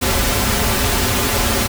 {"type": "noise with comb filter", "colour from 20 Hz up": "pink", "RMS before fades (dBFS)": -17, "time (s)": [0.01, 1.68], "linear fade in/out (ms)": 20, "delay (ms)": 6.3, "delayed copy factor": -0.65, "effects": []}